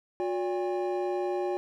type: tone cluster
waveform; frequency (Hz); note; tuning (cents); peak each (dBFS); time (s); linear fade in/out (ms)
triangle; 360.6 / 575 / 807; F#4 / D5 / G#5; -45 / -37 / -50; -27 / -33 / -33; 0.2-1.57; 0
effects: none